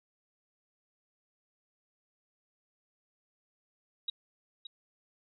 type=tone with echo; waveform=sine; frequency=3822 Hz; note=A#7; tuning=43 cents sharp; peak=-30 dBFS; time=4.08-4.1 s; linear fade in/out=5 ms; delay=570 ms; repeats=1; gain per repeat=-11 dB; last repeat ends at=4.67 s; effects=none